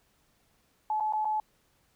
sine tone with dropouts, 859 Hz, A5, 42 cents flat, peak -26 dBFS, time 0.9-1.4 s, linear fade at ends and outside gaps 2 ms, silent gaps 1-1.006 / 1.125-1.134 / 1.247-1.253 s, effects pink hiss -69 dBFS RMS until 1.95 s

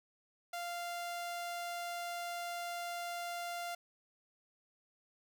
sawtooth tone, 695 Hz, F5, 9 cents flat, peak -35 dBFS, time 0.53-3.75 s, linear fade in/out 5 ms, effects none

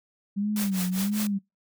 sine tone with vibrato, 196 Hz, G3, in tune, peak -24 dBFS, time 0.36-1.39 s, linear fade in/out 20 ms, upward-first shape sine, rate 1.5 Hz, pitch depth 130 cents each way
white noise with tremolo, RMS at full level -31 dBFS, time 0.56-1.27 s, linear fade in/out 2 ms, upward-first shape triangle, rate 5 Hz, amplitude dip 100%
effects noise-tail reverb RT60 0.2 s tail -25 dB re dry

